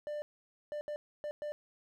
triangle tone bursts at uneven times, 594 Hz, D5, 20 cents sharp, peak -34 dBFS, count 5, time 0.07-0.22 / 0.72-0.81 / 0.88-0.96 / 1.24-1.31 / 1.42-1.52 s, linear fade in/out 0 ms, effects none

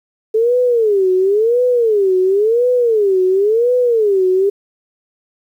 sine tone with vibrato, 429.4 Hz, A4, 42 cents flat, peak -10 dBFS, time 0.34-4.5 s, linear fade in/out 10 ms, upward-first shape sine, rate 0.95 Hz, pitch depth 260 cents each way, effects 8-bit

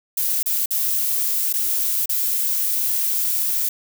violet noise with dropouts, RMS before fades -21 dBFS, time 0.17-3.69 s, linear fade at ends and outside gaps 5 ms, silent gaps 0.43-0.459 / 0.659-0.707 / 1.529-1.537 / 2.058-2.093 s, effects none

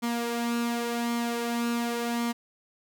sawtooth tone with flanger, 235.9 Hz, A#3, 21 cents sharp, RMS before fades -29 dBFS, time 0.02-2.33 s, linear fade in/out 20 ms, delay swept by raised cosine 0.91 to 3.51 ms, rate 0.9 Hz, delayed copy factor +0.5, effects none

